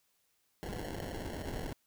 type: noise with sample-and-hold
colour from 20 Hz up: pink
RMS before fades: -40 dBFS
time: 0.63-1.73 s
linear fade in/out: 0 ms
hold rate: 1225 Hz
effects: white hiss -75 dBFS RMS until 1.86 s